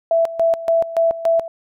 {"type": "tone with tremolo", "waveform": "sine", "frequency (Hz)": 663, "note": "E5", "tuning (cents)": 10, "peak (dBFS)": -12, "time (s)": [0.11, 1.48], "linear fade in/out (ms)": 2, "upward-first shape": "square", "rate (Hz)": 3.5, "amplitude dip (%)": 80, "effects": []}